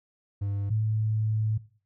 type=tone pair in turn; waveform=triangle / sine; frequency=100.3 / 108.76 Hz; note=G2 / A2; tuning=+40 / -20 cents; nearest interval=minor second; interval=140 cents; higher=second; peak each=-25 / -23 dBFS; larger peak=second; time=0.41-0.7 / 0.7-1.58 s; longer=second; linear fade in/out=10 ms; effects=noise-tail reverb RT60 0.4 s tail -17 dB re dry